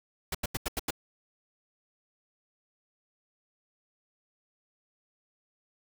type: noise bursts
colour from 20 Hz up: pink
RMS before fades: -31 dBFS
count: 6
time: 0.32-0.907 s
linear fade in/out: 5 ms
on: 27 ms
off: 85 ms
effects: none